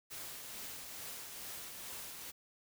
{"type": "noise with tremolo", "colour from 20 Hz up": "white", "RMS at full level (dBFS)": -45, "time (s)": [0.1, 2.32], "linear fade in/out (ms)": 20, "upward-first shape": "triangle", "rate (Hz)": 2.3, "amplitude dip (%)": 35, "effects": []}